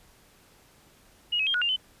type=tone with pitch steps; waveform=sine; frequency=2883 / 2556 / 3213 / 1458 / 2800 / 3040 Hz; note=F#7 / D#7 / G7 / F#6 / F7 / F#7; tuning=-46 / +46 / +42 / -26 / +4 / +46 cents; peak=-23 dBFS; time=1.32-1.764 s; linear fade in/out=10 ms; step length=74 ms; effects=pink hiss -58 dBFS RMS until 2 s + resampled to 32000 Hz